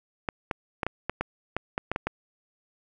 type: clicks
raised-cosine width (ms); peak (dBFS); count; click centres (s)
0.5; -12; 11; 0.288 / 0.512 / 0.832 / 0.866 / 1.096 / 1.21 / 1.566 / 1.779 / 1.916 / 1.961 / 2.07
effects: none